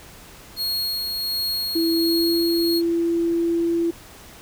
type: tone with tremolo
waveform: 45% pulse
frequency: 4300 Hz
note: C8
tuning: 47 cents sharp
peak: -21 dBFS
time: 0.56-2.82 s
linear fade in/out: 50 ms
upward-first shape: sine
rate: 1.4 Hz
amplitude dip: 30%
type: tone with pitch glide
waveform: sine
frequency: 330.2 to 337.1 Hz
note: E4 to E4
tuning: +3 to +39 cents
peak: -18 dBFS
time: 1.75-3.91 s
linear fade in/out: 10 ms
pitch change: +36 cents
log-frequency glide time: 1.93-2.35 s
effects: pink hiss -44 dBFS RMS until 4.41 s